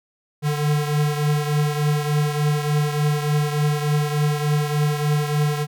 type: beating tone pair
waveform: square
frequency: 147.8 / 151.2 Hz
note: D3 / D#3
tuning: +11 / -49 cents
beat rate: 3.4 Hz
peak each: -20 / -26 dBFS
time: 0.42-5.67 s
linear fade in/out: 50 ms
effects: none